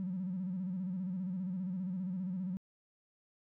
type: tone with vibrato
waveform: triangle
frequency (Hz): 184.6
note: F#3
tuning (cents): -4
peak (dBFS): -31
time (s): 0-2.57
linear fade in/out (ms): 0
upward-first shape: square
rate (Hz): 15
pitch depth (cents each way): 71
effects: tanh soft clip ceiling -32 dBFS